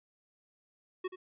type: tone with echo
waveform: square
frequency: 370 Hz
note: F#4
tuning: in tune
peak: -33 dBFS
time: 1.04-1.08 s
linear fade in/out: 10 ms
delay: 80 ms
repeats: 1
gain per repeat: -11 dB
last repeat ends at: 1.16 s
effects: resampled to 8000 Hz